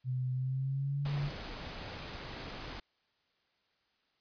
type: tone with pitch glide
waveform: sine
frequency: 127.5 to 143.11 Hz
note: C3 to D3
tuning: -44 to -44 cents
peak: -31 dBFS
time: 0.04-1.31 s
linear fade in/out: 50 ms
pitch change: +200 cents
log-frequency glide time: 0.33-1.06 s
type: noise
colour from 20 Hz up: pink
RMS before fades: -43 dBFS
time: 1.05-2.8 s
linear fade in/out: 5 ms
effects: white hiss -75 dBFS RMS until 4.2 s + resampled to 11025 Hz